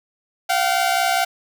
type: tone pair together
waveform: sawtooth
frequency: 698.5 / 763 Hz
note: F5 / G5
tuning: 0 / -47 cents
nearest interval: major second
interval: 153 cents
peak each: -16 dBFS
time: 0.49-1.25 s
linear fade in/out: 10 ms
effects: none